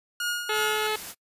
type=tone with tremolo; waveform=sawtooth; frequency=1433 Hz; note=F6; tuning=44 cents sharp; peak=-21 dBFS; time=0.2-0.87 s; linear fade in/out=2 ms; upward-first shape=triangle; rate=2.9 Hz; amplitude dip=65%
type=harmonic tone; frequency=430 Hz; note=A4; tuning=40 cents flat; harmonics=1 / 2 / 3 / 4 / 5 / 6 / 7 / 8 / 9 / 10; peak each=-29 / -32 / -34 / -35 / -36 / -37 / -37 / -38 / -39 / -39 dBFS; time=0.49-0.96 s; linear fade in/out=5 ms
type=noise; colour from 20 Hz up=white; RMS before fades=-38 dBFS; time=0.51-1.15 s; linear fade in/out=50 ms
effects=noise-tail reverb RT60 0.1 s tail -26 dB re dry + resampled to 32000 Hz